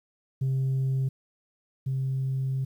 sine tone pair in turn, 133 / 133 Hz, C3 / C3, +29 / +29 cents, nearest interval unison, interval 0 cents, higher neither, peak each -21 / -24 dBFS, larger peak first, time 0.41-1.09 / 1.86-2.65 s, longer second, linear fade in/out 10 ms, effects tanh soft clip ceiling -22 dBFS + 10-bit

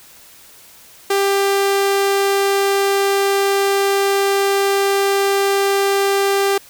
sawtooth tone, 395.7 Hz, G4, 16 cents sharp, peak -10 dBFS, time 1.1-6.58 s, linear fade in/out 5 ms, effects white hiss -44 dBFS RMS until 6.69 s

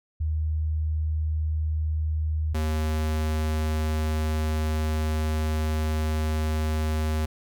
sine / square tone pair in turn, 77.78 / 77.78 Hz, D#2 / D#2, 0 / 0 cents, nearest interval unison, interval 0 cents, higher neither, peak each -23 / -24 dBFS, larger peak first, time 0.2-2.54 / 2.54-7.26 s, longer second, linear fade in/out 10 ms, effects none

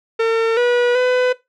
45% pulse tone with pitch steps, 453.2 / 485.8 / 502 Hz, A#4 / B4 / B4, -49 / -29 / +28 cents, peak -13 dBFS, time 0.19-1.33 s, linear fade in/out 10 ms, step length 380 ms, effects noise-tail reverb RT60 0.2 s tail -18 dB re dry + low-pass 3000 Hz 12 dB/octave

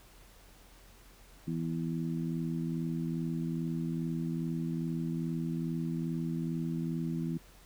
harmonic tone, 82.41 Hz, E2, in tune, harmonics 2 / 3 / 4, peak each -33 / -37 / -40 dBFS, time 1.47-7.38 s, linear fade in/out 10 ms, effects added 43 Hz sine -57 dBFS peak until 7.65 s + pink hiss -59 dBFS RMS until 7.65 s

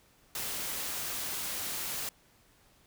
white noise, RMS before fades -36 dBFS, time 0.35-2.09 s, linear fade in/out 2 ms, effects pink hiss -64 dBFS RMS until 2.86 s

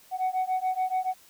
sine beating tone pair, 742 / 749 Hz, F#5 / F#5, +5 / +21 cents, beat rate 7 Hz, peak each -26 / -26 dBFS, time 0.11-1.14 s, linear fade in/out 50 ms, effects tanh soft clip ceiling -22 dBFS + white hiss -56 dBFS RMS until 1.29 s

